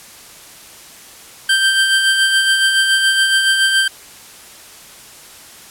25% pulse tone with tremolo, 1568 Hz, G6, in tune, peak -6 dBFS, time 1.49-3.88 s, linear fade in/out 5 ms, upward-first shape sine, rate 7.1 Hz, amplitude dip 40%, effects white hiss -39 dBFS RMS until 5.7 s + low-pass 12000 Hz 12 dB/octave

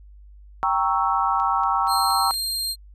sine chord, G diminished seventh, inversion none, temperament equal, 784 / 932.3 / 1108.7 / 1318.5 Hz, G5 / Bb5 / Db6 / Fb6, 0 / 0 / 0 / 0 cents, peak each -24 dBFS, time 0.63-2.31 s, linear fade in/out 0 ms
click train, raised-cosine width 0.2 ms, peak -28 dBFS, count 5, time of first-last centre 1.4-2.341 s, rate 4.25 Hz
sawtooth tone, 4192 Hz, C8, 2 cents sharp, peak -21 dBFS, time 1.87-2.76 s, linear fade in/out 50 ms
effects added 50 Hz sine -43 dBFS peak until 2.94 s + resampled to 32000 Hz

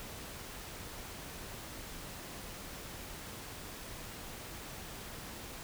silence, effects pink hiss -46 dBFS RMS until 5.63 s

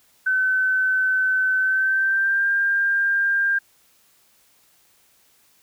sine tone with pitch glide, 1522 to 1597.7 Hz, F#6 to G6, +48 to +33 cents, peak -17 dBFS, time 0.26-3.59 s, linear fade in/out 10 ms, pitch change +85 cents, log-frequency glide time 1.58-2.49 s, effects white hiss -59 dBFS RMS until 5.62 s

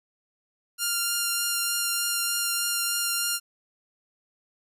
5% pulse tone with vibrato, 1396.9 Hz, F6, in tune, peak -13 dBFS, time 0.78-3.4 s, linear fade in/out 50 ms, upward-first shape triangle, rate 3.3 Hz, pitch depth 10 cents each way, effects resampled to 32000 Hz

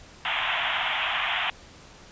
white band-pass noise, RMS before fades -27 dBFS, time 0.25-1.5 s, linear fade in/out 0 ms, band 650 to 3400 Hz, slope 96 dB/octave, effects pink hiss -49 dBFS RMS until 2.11 s + resampled to 16000 Hz

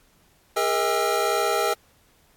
square tone cluster, 409.4 / 471.2 / 636 / 806 / 1332 Hz, G#4 / A#4 / D#5 / G5 / E6, -25 / +19 / +38 / +48 / +18 cents, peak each -28 dBFS, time 0.56-1.74 s, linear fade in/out 10 ms, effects pink hiss -60 dBFS RMS until 2.36 s + AAC 64 kbps

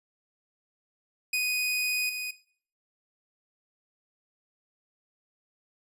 sawtooth tone with level steps, 2489 Hz, D#7, in tune, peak -22 / -28 dBFS, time 1.33-2.31 s, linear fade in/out 5 ms, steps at 2.09 s, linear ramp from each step 5 ms, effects noise-tail reverb RT60 0.5 s tail -17 dB re dry + resampled to 32000 Hz

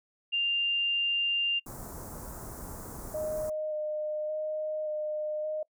sine tone, 2794 Hz, F7, in tune, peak -25 dBFS, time 0.32-1.6 s, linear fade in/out 20 ms
pink band-stop noise, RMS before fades -42 dBFS, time 1.66-3.5 s, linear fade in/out 5 ms, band 1300 to 6900 Hz, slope 24 dB/octave
sine tone with vibrato, 613 Hz, D#5, 26 cents flat, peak -30 dBFS, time 3.14-5.63 s, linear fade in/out 5 ms, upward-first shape square, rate 0.87 Hz, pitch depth 11 cents each way
effects noise-tail reverb RT60 0.1 s tail -23 dB re dry

